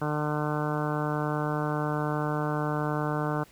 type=harmonic tone; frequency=150.2 Hz; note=D3; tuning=39 cents sharp; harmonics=1 / 2 / 3 / 4 / 5 / 6 / 7 / 8 / 9 / 10; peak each=-30 / -33 / -35 / -36 / -37 / -38 / -38 / -39 / -40 / -40 dBFS; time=0.01-3.44 s; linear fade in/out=10 ms; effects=pink hiss -56 dBFS RMS until 3.51 s